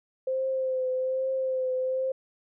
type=tone with vibrato; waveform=sine; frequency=520 Hz; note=C5; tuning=11 cents flat; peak=-25 dBFS; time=0.27-2.12 s; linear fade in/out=5 ms; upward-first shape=triangle; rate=1.2 Hz; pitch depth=30 cents each way; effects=none